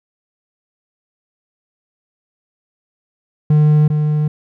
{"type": "tone with echo", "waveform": "triangle", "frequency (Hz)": 151.1, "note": "D3", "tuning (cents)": 50, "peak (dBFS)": -6, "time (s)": [3.5, 3.88], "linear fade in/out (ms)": 5, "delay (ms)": 400, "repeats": 1, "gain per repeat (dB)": -5, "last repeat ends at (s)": 4.28, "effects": []}